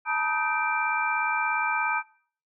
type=tone cluster; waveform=sine; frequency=874 / 951 / 1256 / 1551 / 2355 Hz; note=A5 / A#5 / D#6 / G6 / D7; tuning=-12 / +34 / +16 / -19 / +4 cents; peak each=-30 dBFS; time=0.05-2.03 s; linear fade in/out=50 ms; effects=noise-tail reverb RT60 0.5 s tail -20 dB re dry